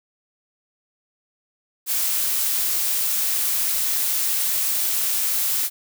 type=noise; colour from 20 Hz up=blue; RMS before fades=-22 dBFS; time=1.86-5.7 s; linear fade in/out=50 ms; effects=none